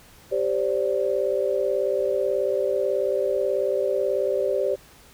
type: chord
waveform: sine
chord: G suspended fourth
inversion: none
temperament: equal with one note detuned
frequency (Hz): 392 / 523.3 / 581.6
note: G4 / C5 / D5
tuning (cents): 0 / 0 / -17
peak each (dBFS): -25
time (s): 0.31-4.76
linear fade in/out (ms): 20
effects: pink hiss -51 dBFS RMS until 5.13 s